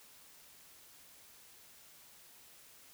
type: silence
effects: white hiss -59 dBFS RMS until 2.93 s